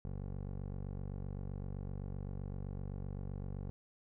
15% pulse tone with low-pass filter, 47.78 Hz, G1, 44 cents flat, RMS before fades -42 dBFS, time 0.05-3.7 s, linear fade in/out 0 ms, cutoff 630 Hz, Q 0.51, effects none

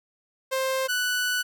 sawtooth tone pair in turn, 527 / 1484.6 Hz, C5 / F#6, +12 / +5 cents, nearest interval octave + tritone, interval 1793 cents, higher second, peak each -20 dBFS, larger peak neither, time 0.51-0.88 / 0.88-1.43 s, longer second, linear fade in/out 20 ms, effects none

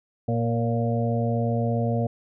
harmonic tone with a mistuned harmonic, 116.8 Hz, A#2, 4 cents sharp, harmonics 1 / 2 / 4 / 5 / 6, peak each -24 / -27 / -30 / -31 / -32 dBFS, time 0.28-2.07 s, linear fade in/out 5 ms, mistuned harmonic 5, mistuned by -28 cents, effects none

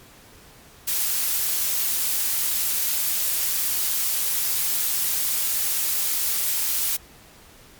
blue noise, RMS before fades -23 dBFS, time 0.87-6.97 s, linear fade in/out 10 ms, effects pink hiss -49 dBFS RMS until 7.79 s + MP3 96 kbps

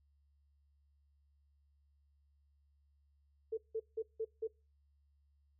sine tone bursts, 444.6 Hz, A4, 18 cents sharp, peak -34 dBFS, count 5, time 3.52-4.475 s, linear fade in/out 10 ms, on 55 ms, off 170 ms, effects noise-tail reverb RT60 0.3 s tail -23 dB re dry + added 71 Hz sine -69 dBFS peak until 5.59 s

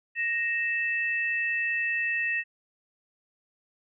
sine tone pair together, 1867.4 / 2637 Hz, A#6 / E7, +3 / 0 cents, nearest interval tritone, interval 597 cents, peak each -27 / -29 dBFS, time 0.15-2.44 s, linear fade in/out 50 ms, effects none

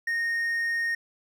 triangle tone, 1852 Hz, A#6, 12 cents flat, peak -23 dBFS, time 0.07-0.95 s, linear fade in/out 5 ms, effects none

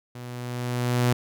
sawtooth tone with level ramp, 122.7 Hz, B2, 11 cents flat, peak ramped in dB -33 to -14 dBFS, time 0.15-1.13 s, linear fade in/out 5 ms, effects none

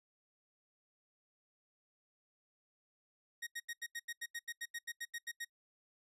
sawtooth tone bursts, 1877 Hz, A#6, 11 cents sharp, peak -37 dBFS, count 16, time 3.42-5.449 s, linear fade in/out 10 ms, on 49 ms, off 83 ms, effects noise-tail reverb RT60 0.1 s tail -23 dB re dry + resampled to 32000 Hz

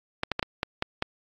clicks, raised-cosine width 0.3 ms, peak -10 dBFS, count 7, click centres 0.234 / 0.317 / 0.394 / 0.428 / 0.631 / 0.824 / 1.024 s, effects AAC 48 kbps

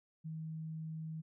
sine tone, 159 Hz, D#3, 38 cents sharp, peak -40 dBFS, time 0.24-1.22 s, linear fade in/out 20 ms, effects none

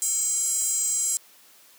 square tone with high-pass filter, 449.2 Hz, A4, 36 cents sharp, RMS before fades -25 dBFS, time 0.02-1.17 s, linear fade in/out 0 ms, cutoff 7700 Hz, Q 8, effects white hiss -54 dBFS RMS until 1.78 s + high-pass 200 Hz 12 dB/octave

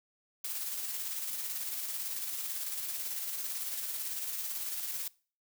blue noise with tremolo, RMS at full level -36 dBFS, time 0.44-5.08 s, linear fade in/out 5 ms, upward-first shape square, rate 18 Hz, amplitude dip 30%, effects noise-tail reverb RT60 0.4 s tail -22 dB re dry

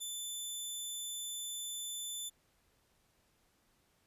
15% pulse tone, 3520 Hz, A7, in tune, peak -32 dBFS, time 0-2.3 s, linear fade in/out 20 ms, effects pink hiss -73 dBFS RMS until 4.06 s + resampled to 32000 Hz

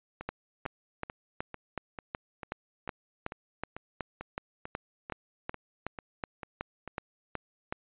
two click trains, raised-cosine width 0.5 ms, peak -18 / -24 dBFS, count 21 / 16, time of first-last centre 0.29-7.725 / 0.21-6.877 s, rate 2.69 / 2.25 Hz, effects resampled to 8000 Hz

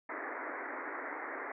white band-pass noise, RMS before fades -41 dBFS, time 0.09-1.52 s, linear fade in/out 5 ms, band 260 to 2100 Hz, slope 96 dB/octave, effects none

